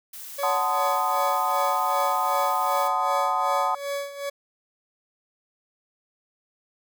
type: noise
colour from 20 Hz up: blue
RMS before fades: -39 dBFS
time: 0.13-2.88 s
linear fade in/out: 5 ms
type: tone with tremolo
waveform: 40% pulse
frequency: 564 Hz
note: C#5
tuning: 30 cents sharp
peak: -25 dBFS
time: 0.38-4.3 s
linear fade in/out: 10 ms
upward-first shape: sine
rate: 2.6 Hz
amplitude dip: 75%
type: chord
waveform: sine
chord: F# diminished seventh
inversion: none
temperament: equal with one note detuned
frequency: 740 / 880 / 1030.3 / 1244.5 Hz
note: F#5 / A5 / C6 / Eb6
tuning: 0 / 0 / -27 / 0 cents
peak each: -27 dBFS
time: 0.43-3.75 s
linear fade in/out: 2 ms
effects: none